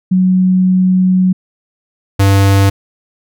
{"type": "tone pair in turn", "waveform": ["sine", "square"], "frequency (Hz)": [185, 98.34], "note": ["F#3", "G2"], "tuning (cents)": [0, 6], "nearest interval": "major seventh", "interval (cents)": 1094, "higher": "first", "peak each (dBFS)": -7, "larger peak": "neither", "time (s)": [[0.11, 1.33], [2.19, 2.7]], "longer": "first", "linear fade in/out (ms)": 10, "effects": []}